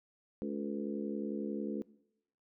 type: harmonic tone with a mistuned harmonic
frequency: 71.1 Hz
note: C#2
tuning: 45 cents sharp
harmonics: 3 / 4 / 5 / 6 / 7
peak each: -38 / -40 / -42 / -44 / -45 dBFS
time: 0.42-1.82 s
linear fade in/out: 0 ms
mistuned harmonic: 6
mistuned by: +54 cents
effects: noise-tail reverb RT60 0.8 s tail -21 dB re dry